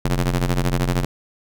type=ring-modulated tone; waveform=sawtooth; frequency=88.9 Hz; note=F2; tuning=31 cents sharp; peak=-11 dBFS; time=0.05-1.05 s; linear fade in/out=5 ms; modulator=50.9 Hz; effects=none